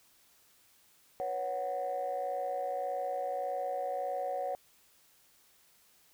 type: chord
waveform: sine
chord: B suspended second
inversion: none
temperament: just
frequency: 493.9 / 555.6 / 740.8 Hz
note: B4 / C#5 / F#5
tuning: 0 / +4 / +2 cents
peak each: -40 / -35 / -34 dBFS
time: 1.2-4.55 s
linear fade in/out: 0 ms
effects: tanh soft clip ceiling -26 dBFS + white hiss -65 dBFS RMS until 6.13 s